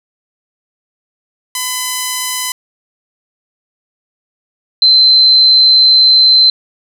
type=tone pair in turn; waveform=5% pulse / sine; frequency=1009 / 4084 Hz; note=B5 / C8; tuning=+37 / -43 cents; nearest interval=2 octaves; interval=2420 cents; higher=second; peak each=-4 dBFS; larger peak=neither; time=1.55-2.52 / 4.82-6.5 s; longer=second; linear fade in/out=2 ms; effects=none